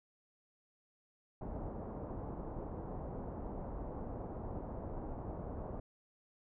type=low-pass noise; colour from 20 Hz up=pink; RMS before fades=-43 dBFS; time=1.41-5.8 s; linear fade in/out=5 ms; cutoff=890 Hz; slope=24 dB/octave; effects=none